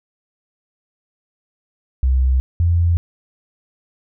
sine tone pair in turn, 64.7 / 85.5 Hz, C2 / F2, -19 / -36 cents, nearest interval perfect fourth, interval 483 cents, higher second, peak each -12 dBFS, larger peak neither, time 2.03-2.4 / 2.6-2.97 s, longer neither, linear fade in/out 0 ms, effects none

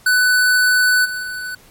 square tone with level steps, 1496 Hz, F#6, 19 cents sharp, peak -12 / -23 / -25 dBFS, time 0.06-1.55 s, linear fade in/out 5 ms, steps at 1.04 / 1.22 s, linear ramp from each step 20 ms, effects pink hiss -48 dBFS RMS until 1.7 s + MP3 64 kbps

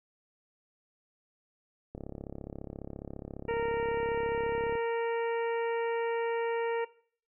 click train, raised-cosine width 2 ms, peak -27 dBFS, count 98, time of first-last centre 1.95-4.753 s, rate 34.6 Hz
harmonic tone, 463.2 Hz, A#4, 11 cents flat, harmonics 1 / 2 / 3 / 4 / 5 / 6, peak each -29 / -37 / -45 / -42 / -44 / -47 dBFS, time 3.48-6.85 s, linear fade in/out 10 ms
effects noise-tail reverb RT60 0.5 s tail -19 dB re dry

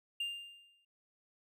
triangle tone with exponential decay, 2800 Hz, F7, 4 cents sharp, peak -31 dBFS, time 0.2-0.85 s, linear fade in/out 5 ms, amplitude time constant 140 ms, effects none

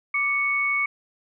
sine tone pair together, 1174.4 / 2217 Hz, D6 / C#7, 0 / 0 cents, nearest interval major seventh, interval 1100 cents, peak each -29 / -21 dBFS, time 0.14-0.86 s, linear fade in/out 5 ms, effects none

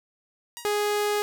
5% pulse tone with exponential decay, 951 Hz, A#5, 34 cents sharp, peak -22 dBFS, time 0.57-0.85 s, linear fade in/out 0 ms, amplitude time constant 59 ms
sawtooth tone, 415.3 Hz, G#4, in tune, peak -19 dBFS, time 0.65-1.22 s, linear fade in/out 0 ms
effects none

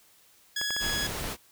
15% pulse tone, 1676 Hz, G#6, 15 cents sharp, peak -22 dBFS, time 0.56-1.07 s, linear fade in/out 5 ms
clicks, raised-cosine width 0.5 ms, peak -21 dBFS, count 5, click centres 0.614 / 0.706 / 0.765 / 0.896 / 1.242 s
pink noise, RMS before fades -34 dBFS, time 0.79-1.37 s, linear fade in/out 50 ms
effects white hiss -60 dBFS RMS until 1.51 s

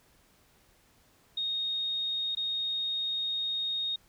sine tone with dropouts, 3719 Hz, A#7, 5 cents flat, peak -29 dBFS, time 1.37-3.96 s, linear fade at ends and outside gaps 5 ms, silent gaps 2.351-2.37 s, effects pink hiss -64 dBFS RMS until 4.08 s

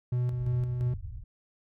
triangle tone with tremolo, 123.47 Hz, B2, in tune, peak -23 dBFS, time 0.12-0.94 s, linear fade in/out 5 ms, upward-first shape square, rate 2.9 Hz, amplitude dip 40%
white low-pass noise, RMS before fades -40 dBFS, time 0.32-1.24 s, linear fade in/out 5 ms, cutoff 120 Hz, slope 96 dB/octave
effects none

